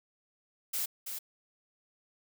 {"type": "noise with echo", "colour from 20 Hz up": "blue", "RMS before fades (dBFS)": -33, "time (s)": [0.73, 0.86], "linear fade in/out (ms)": 10, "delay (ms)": 330, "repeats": 1, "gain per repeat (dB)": -6, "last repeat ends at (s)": 1.19, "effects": []}